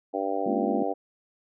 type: harmonic tone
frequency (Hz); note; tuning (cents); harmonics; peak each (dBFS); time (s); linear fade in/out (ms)
98; G2; 0; 3 / 4 / 5 / 6 / 7 / 8; -33 / -34 / -32 / -34 / -32 / -33; 0.13-0.94; 20
type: chord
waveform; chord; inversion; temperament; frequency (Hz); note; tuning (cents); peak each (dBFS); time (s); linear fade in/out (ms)
sine; Bb minor seventh; third; equal with one note detuned; 207.7 / 235.2 / 277.2 / 349.2; Ab3 / Bb3 / Db4 / F4; 0 / +16 / 0 / 0; -31; 0.46-0.83; 5
effects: none